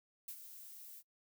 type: noise with ADSR envelope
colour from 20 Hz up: violet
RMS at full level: -44 dBFS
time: 0.28-1.03 s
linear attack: 6 ms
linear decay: 67 ms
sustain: -9 dB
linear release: 48 ms
effects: noise-tail reverb RT60 0.1 s tail -24 dB re dry